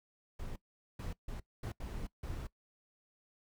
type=noise bursts at uneven times; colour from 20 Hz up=brown; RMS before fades=-41 dBFS; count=6; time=0.39-0.56 / 0.99-1.13 / 1.28-1.4 / 1.63-1.72 / 1.8-2.07 / 2.23-2.47 s; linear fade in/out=5 ms; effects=noise-tail reverb RT60 0.1 s tail -20 dB re dry